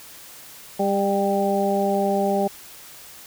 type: harmonic tone with a mistuned harmonic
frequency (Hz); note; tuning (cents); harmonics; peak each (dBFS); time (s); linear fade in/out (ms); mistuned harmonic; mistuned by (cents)
199; G3; +26; 1 / 2 / 3 / 4; -24 / -24 / -24 / -24; 0.79-2.48; 10; 4; -19
effects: white hiss -43 dBFS RMS until 3.26 s